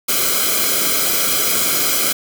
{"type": "noise with comb filter", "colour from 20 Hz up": "white", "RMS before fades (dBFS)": -17, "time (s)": [0.08, 2.13], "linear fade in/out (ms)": 10, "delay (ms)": 1.1, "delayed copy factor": -0.9, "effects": []}